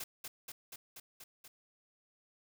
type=noise with echo; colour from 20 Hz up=white; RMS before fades=-42 dBFS; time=0-0.04 s; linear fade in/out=5 ms; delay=240 ms; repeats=6; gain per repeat=-2 dB; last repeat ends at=1.48 s; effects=none